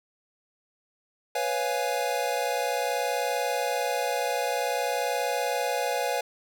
square chord, C# dominant seventh, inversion third, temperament equal, 493.9 / 554.4 / 698.5 / 830.6 Hz, B4 / C#5 / E#5 / G#5, 0 / 0 / 0 / 0 cents, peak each -32 dBFS, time 1.35-6.21 s, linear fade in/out 5 ms, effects none

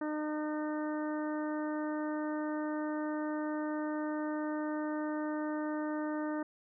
harmonic tone, 304.1 Hz, D#4, 40 cents flat, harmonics 1 / 2 / 3 / 4 / 5 / 6, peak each -34 / -40 / -44 / -46 / -48 / -50 dBFS, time 0.01-6.43 s, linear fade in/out 5 ms, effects none

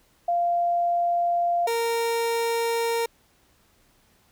sine / 30% pulse tone pair in turn, 694 / 463.2 Hz, F5 / A#4, -11 / -11 cents, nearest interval perfect fifth, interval 700 cents, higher first, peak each -20 dBFS, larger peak neither, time 0.28-1.67 / 1.67-3.06 s, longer neither, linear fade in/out 5 ms, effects pink hiss -62 dBFS RMS until 4.31 s

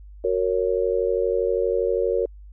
sine chord, F# major, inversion none, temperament just, 370 / 462.5 / 555 Hz, F#4 / A#4 / C#5, 0 / -14 / +2 cents, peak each -25 / -22 / -25 dBFS, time 0.24-2.26 s, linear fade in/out 5 ms, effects added 50 Hz sine -40 dBFS peak until 2.52 s

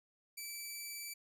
10% pulse tone, 2317 Hz, D7, 24 cents flat, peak -34 dBFS, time 0.37-1.14 s, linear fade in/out 10 ms, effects none

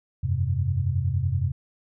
sine chord, F suspended second, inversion none, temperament equal, 87.31 / 98 / 130.81 Hz, F2 / G2 / C3, 0 / 0 / 0 cents, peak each -26 dBFS, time 0.23-1.52 s, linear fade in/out 10 ms, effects none

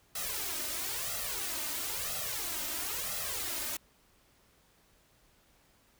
white noise with flanger, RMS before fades -36 dBFS, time 0.15-3.77 s, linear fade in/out 5 ms, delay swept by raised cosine 1.5 to 3.3 ms, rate 1 Hz, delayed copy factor +0.85, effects pink hiss -66 dBFS RMS until 5.99 s

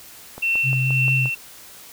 click train, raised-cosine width 1 ms, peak -21 dBFS, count 6, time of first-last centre 0.38-1.257 s, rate 5.7 Hz
sine tone with tremolo, 2700 Hz, E7, 41 cents sharp, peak -17 dBFS, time 0.42-1.35 s, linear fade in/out 10 ms, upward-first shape sine, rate 1.9 Hz, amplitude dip 45%
sine tone with vibrato, 130.81 Hz, C3, in tune, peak -19 dBFS, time 0.63-1.3 s, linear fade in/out 50 ms, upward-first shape sine, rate 4.5 Hz, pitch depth 19 cents each way
effects white hiss -43 dBFS RMS until 1.92 s

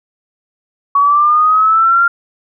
sine linear sweep, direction up, 1120 to 1396.9 Hz, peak -7 dBFS, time 0.95-2.08 s, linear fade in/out 5 ms, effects none

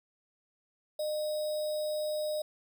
sine tone with sample-and-hold, 609 Hz, D#5, 37 cents flat, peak -30 dBFS, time 0.99-2.42 s, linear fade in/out 5 ms, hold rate 4410 Hz, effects none

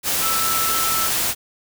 sine tone in noise, 1321 Hz, E6, 3 cents sharp, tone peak -23 dBFS, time 0.2-1.1 s, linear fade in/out 50 ms, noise white, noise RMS -21 dBFS, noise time 0.03-1.35 s, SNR -5 dB, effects none

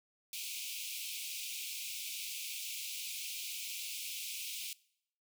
pink high-pass noise, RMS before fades -42 dBFS, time 0.33-4.73 s, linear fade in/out 2 ms, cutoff 2300 Hz, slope 96 dB/octave, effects noise-tail reverb RT60 0.7 s tail -22 dB re dry

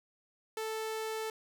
sawtooth tone, 440 Hz, A4, in tune, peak -31 dBFS, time 0.57-1.3 s, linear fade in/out 2 ms, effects none

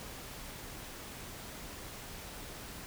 silence, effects pink hiss -46 dBFS RMS until 2.86 s

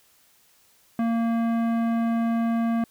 sine tone with tanh clipping, 230.2 Hz, A#3, 22 cents flat, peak -23 dBFS, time 0.99-2.84 s, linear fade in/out 2 ms, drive 15 dB, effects white hiss -60 dBFS RMS until 2.9 s

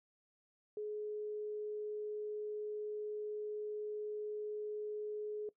sine tone, 422.1 Hz, G#4, 28 cents sharp, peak -38 dBFS, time 0.77-5.49 s, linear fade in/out 2 ms, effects noise-tail reverb RT60 0.1 s tail -19 dB re dry

